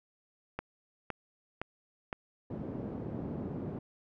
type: click train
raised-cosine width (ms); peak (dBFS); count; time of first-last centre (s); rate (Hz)
0.5; -20; 4; 0.59-2.128; 1.95
type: band-pass noise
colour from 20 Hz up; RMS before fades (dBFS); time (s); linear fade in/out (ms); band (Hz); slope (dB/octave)
pink; -39; 2.5-3.79; 5; 130 to 390; 12
effects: none